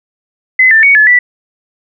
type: tone with pitch steps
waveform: sine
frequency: 2034 / 1780 / 2235 / 1717 / 1966 Hz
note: C7 / A6 / C#7 / A6 / B6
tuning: -50 / +20 / +14 / -43 / -8 cents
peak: -3 dBFS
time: 0.59-1.19 s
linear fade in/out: 5 ms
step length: 120 ms
effects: none